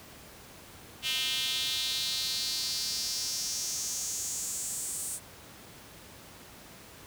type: tone with high-pass filter sweep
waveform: square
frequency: 141.3 Hz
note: C#3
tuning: 34 cents sharp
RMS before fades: -33 dBFS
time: 1.02-5.2 s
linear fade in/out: 50 ms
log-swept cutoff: 3000 to 8700 Hz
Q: 3.7
effects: pink hiss -50 dBFS RMS until 7.06 s + high-pass 60 Hz 12 dB/octave